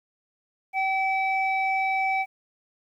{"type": "tone pair together", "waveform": "sine", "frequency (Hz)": [768, 2301], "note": ["G5", "D7"], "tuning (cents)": [-36, -36], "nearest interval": "octave + perfect fifth", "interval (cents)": 1900, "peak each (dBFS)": [-23, -25], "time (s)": [0.73, 2.26], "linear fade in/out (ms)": 50, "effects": ["tanh soft clip ceiling -16 dBFS", "10-bit"]}